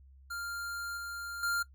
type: tone with level steps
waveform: square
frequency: 1396.9 Hz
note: F6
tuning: in tune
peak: -37 / -39 / -30 dBFS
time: 0.3-1.63 s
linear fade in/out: 10 ms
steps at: 0.97 / 1.43 s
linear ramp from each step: 2 ms
effects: noise-tail reverb RT60 0.1 s tail -19 dB re dry + added 67 Hz sine -54 dBFS peak until 1.74 s